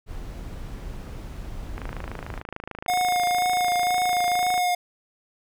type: noise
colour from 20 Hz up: brown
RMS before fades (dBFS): -35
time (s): 0.06-2.43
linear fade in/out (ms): 50
type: click train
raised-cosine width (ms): 0.5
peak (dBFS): -19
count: 76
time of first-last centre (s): 1.78-4.579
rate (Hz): 26.8
type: tone with vibrato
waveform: square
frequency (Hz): 720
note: F#5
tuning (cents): -47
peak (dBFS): -21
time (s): 2.88-4.75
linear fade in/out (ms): 5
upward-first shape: triangle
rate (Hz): 2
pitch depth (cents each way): 22
effects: none

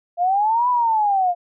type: linear two-way sweep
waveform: sine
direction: up then down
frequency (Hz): 680 to 1000 to 690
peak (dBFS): -15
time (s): 0.17-1.35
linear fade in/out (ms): 50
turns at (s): 0.69
effects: none

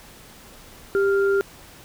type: tone pair together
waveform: sine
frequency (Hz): 395.1 / 1397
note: G4 / F6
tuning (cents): +14 / 0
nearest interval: octave + minor seventh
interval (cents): 2186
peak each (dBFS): -17 / -26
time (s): 0.95-1.41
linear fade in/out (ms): 0
effects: pink hiss -46 dBFS RMS until 1.84 s

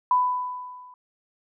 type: tone with level ramp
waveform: sine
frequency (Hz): 997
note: B5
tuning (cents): +16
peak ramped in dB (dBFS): -15 to -45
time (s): 0.11-0.94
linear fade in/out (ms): 2
effects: none

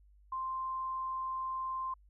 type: tone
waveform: sine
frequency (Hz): 1046.5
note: C6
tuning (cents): 0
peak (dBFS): -34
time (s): 0.32-1.94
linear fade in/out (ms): 5
effects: added 50 Hz sine -59 dBFS peak until 2.09 s

